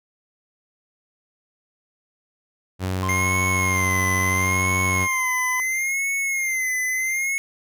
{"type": "tone", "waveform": "sawtooth", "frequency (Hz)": 93.2, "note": "F#2", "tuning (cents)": 13, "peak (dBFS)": -19, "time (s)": [2.79, 5.08], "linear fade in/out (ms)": 50}
{"type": "tone with pitch glide", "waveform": "triangle", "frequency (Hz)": [1050, 1014.2], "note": ["C6", "B5"], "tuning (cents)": [6, 46], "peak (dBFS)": -24, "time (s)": [3.03, 5.6], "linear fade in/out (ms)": 0, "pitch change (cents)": -60, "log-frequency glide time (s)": [5.09, 5.28]}
{"type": "tone with vibrato", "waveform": "square", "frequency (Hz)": 2108, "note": "C7", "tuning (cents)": 12, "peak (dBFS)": -22, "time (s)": [3.09, 7.38], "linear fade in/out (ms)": 0, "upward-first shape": "sine", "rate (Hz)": 0.74, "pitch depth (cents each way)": 79}
{"effects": []}